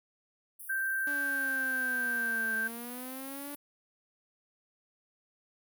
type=high-pass noise; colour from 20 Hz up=pink; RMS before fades=-46 dBFS; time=0.59-3.56 s; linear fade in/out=10 ms; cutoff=9400 Hz; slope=96 dB/octave
type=tone; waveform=sine; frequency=1568 Hz; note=G6; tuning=in tune; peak=-29 dBFS; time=0.69-2.68 s; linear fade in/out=10 ms
type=linear two-way sweep; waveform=sawtooth; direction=down then up; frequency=290.2 to 220 to 290.2 Hz; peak=-37 dBFS; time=1.07-3.55 s; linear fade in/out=2 ms; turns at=2.56 s
effects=none